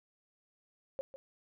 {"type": "tone with echo", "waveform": "sine", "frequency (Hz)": 540, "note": "C#5", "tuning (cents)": -45, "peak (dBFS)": -33, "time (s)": [0.99, 1.01], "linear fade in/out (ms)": 0, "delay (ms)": 150, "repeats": 1, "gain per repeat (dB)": -12, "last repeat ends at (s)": 1.16, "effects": []}